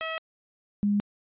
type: tone pair in turn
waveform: 10% pulse / sine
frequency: 645 / 204.6 Hz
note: E5 / G#3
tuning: -38 / -26 cents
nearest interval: octave + minor sixth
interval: 1988 cents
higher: first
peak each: -21 dBFS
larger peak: neither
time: 0.01-0.18 / 0.83-1 s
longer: neither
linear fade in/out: 0 ms
effects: resampled to 8000 Hz

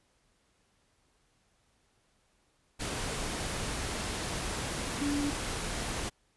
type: tone in noise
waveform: sine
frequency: 287.7 Hz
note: D4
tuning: 36 cents flat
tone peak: -29 dBFS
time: 5-5.31 s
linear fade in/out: 20 ms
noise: pink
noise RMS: -35 dBFS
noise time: 2.79-6.1 s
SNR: +3 dB
effects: pink hiss -71 dBFS RMS until 6.36 s + resampled to 24000 Hz

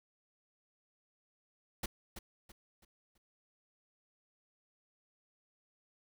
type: noise with echo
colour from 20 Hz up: pink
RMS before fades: -37 dBFS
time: 1.83-1.86 s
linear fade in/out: 5 ms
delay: 330 ms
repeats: 4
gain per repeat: -9 dB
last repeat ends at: 3.18 s
effects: none

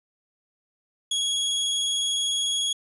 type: tone with vibrato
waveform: sawtooth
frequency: 3322 Hz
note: G#7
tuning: in tune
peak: -20 dBFS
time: 1.11-2.73 s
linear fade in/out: 5 ms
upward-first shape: square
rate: 20 Hz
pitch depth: 14 cents each way
effects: resampled to 24000 Hz

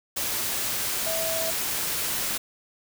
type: tone in noise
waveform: sine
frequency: 652 Hz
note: E5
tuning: 19 cents flat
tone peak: -29 dBFS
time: 1.06-1.51 s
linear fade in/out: 10 ms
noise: white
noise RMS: -28 dBFS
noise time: 0.16-2.38 s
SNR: -4 dB
effects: none

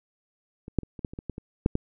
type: clicks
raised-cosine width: 3 ms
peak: -26 / -9 / -27 / -26 / -15 / -27 / -23 / -18 / -23 / -7 / -11 dBFS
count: 11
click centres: 0.681 / 0.787 / 0.833 / 0.992 / 1.048 / 1.135 / 1.189 / 1.297 / 1.381 / 1.661 / 1.754 s
effects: none

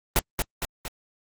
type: noise with echo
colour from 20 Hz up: pink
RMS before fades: -19 dBFS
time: 0.16-0.19 s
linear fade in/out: 0 ms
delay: 230 ms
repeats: 3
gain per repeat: -5 dB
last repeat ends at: 0.88 s
effects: Opus 24 kbps

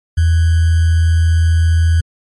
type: tone with sample-and-hold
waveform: sine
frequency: 82.6 Hz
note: E2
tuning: 4 cents sharp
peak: -8 dBFS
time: 0.17-2.01 s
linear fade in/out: 10 ms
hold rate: 1575 Hz
effects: MP3 48 kbps

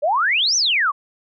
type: exponential two-way sweep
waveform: sine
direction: up then down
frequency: 546 to 6250 to 1067 Hz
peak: -15 dBFS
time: 0.02-0.92 s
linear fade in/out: 20 ms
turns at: 0.56 s
effects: none

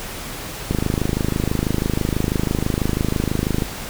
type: click train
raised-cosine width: 3 ms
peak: -6 dBFS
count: 77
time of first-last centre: 0.71-3.622 s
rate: 26.1 Hz
effects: pink hiss -31 dBFS RMS until 3.89 s

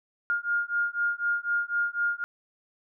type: beating tone pair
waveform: sine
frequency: 1413 / 1417 Hz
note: F6 / F6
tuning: +20 / +25 cents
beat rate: 4 Hz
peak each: -28 dBFS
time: 0.3-2.24 s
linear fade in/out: 0 ms
effects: none

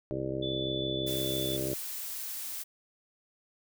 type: harmonic tone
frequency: 66 Hz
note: C2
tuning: 16 cents sharp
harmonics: 1 / 2 / 3 / 4 / 5 / 6 / 7 / 8 / 9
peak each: -47 / -38 / -46 / -43 / -36 / -37 / -45 / -45 / -38 dBFS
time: 0.11-1.74 s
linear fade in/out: 0 ms
type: tone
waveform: sine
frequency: 3479 Hz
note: A7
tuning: 20 cents flat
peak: -35 dBFS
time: 0.42-1.57 s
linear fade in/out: 10 ms
type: noise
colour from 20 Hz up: blue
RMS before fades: -38 dBFS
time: 1.06-2.64 s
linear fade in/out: 20 ms
effects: none

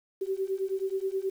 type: beating tone pair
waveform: sine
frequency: 380 / 389.4 Hz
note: F#4 / G4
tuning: +46 / -12 cents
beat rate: 9.4 Hz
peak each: -31 dBFS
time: 0.21-1.3 s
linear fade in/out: 10 ms
effects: 9-bit

